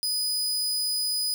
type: tone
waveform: sawtooth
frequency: 4978 Hz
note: D#8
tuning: in tune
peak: -22 dBFS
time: 0.03-1.34 s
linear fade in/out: 0 ms
effects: none